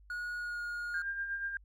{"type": "tone with pitch glide", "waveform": "triangle", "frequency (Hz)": [1450, 1431.7], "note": ["F#6", "F6"], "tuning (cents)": [-35, 43], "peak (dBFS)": -34, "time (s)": [0.1, 1.02], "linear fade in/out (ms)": 2, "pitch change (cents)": -22, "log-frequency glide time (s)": [0.37, 0.6]}
{"type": "tone with tremolo", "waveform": "sine", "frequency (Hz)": 1600, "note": "G6", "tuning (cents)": 35, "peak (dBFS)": -32, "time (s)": [0.94, 1.57], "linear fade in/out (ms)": 2, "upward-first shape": "sine", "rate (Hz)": 8.3, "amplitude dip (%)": 50}
{"effects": ["added 50 Hz sine -56 dBFS peak until 1.64 s"]}